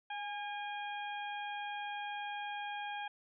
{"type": "harmonic tone with a mistuned harmonic", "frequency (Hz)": 812, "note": "G#5", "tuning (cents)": -39, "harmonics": [1, 2, 3, 4], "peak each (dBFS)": [-40, -45, -48, -49], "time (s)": [0.1, 3.08], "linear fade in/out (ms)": 5, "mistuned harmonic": 1, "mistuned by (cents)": 28, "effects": []}